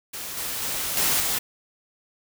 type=noise with level steps; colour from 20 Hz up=white; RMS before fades=-34 / -30 / -28 / -22 / -25 dBFS; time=0.13-1.39 s; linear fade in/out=10 ms; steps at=0.37 / 0.62 / 0.97 / 1.2 s; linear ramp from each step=2 ms; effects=none